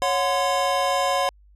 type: tone cluster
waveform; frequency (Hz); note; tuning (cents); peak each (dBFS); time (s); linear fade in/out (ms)
square; 555 / 729 / 1031; C#5 / F#5 / C6; +2 / -26 / -26; -25; 0.02-1.29; 0
effects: added 50 Hz sine -50 dBFS peak until 1.55 s + low-pass 9000 Hz 12 dB/octave